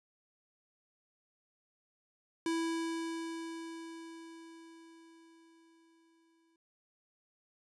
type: tone with exponential decay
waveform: square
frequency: 329.6 Hz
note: E4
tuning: in tune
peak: -31 dBFS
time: 2.46-6.56 s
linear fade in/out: 2 ms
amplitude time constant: 890 ms
effects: resampled to 24000 Hz